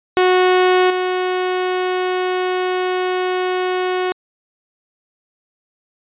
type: tone with level steps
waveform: sawtooth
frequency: 367 Hz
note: F#4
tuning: 14 cents flat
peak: -7 / -13 dBFS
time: 0.17-4.12 s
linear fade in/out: 0 ms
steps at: 0.9 s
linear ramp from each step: 5 ms
effects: resampled to 8000 Hz